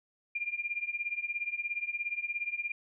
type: tone with tremolo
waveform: sine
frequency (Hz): 2400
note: D7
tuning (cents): +37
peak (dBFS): -28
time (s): 0.35-2.72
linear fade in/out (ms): 5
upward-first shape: triangle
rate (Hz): 17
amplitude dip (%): 95
effects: none